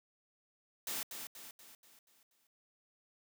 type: noise with echo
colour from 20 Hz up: white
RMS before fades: -39 dBFS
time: 0.87-1.03 s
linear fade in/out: 2 ms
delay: 240 ms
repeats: 6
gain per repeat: -6 dB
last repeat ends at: 2.47 s
effects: high-pass 150 Hz 12 dB/octave